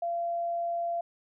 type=tone; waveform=sine; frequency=685 Hz; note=F5; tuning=34 cents flat; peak=-28 dBFS; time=0.02-1.01 s; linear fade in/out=5 ms; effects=none